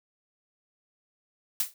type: noise with exponential decay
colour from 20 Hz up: blue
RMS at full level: -22 dBFS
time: 1.6-1.74 s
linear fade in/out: 2 ms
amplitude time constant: 29 ms
effects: none